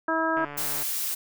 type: harmonic tone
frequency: 323.5 Hz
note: E4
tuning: 32 cents flat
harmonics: 1 / 2 / 3 / 4 / 5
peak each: -29 / -29 / -29 / -29 / -29 dBFS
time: 0.08-0.45 s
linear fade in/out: 5 ms
type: click train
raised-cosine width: 0.5 ms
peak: -23 dBFS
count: 67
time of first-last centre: 0.37-0.825 s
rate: 145 Hz
type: noise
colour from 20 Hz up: blue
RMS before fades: -29 dBFS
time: 0.57-1.15 s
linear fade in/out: 10 ms
effects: none